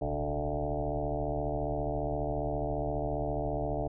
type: tone with frequency modulation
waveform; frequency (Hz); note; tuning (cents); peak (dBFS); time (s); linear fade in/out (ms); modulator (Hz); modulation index
sine; 367.5; F#4; -12; -29; 0.01-3.88; 10; 74.7; 5
effects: none